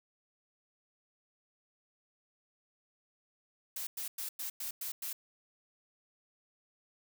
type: noise bursts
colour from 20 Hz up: blue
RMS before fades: -39 dBFS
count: 7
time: 3.76-5.13 s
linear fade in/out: 5 ms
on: 110 ms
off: 100 ms
effects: none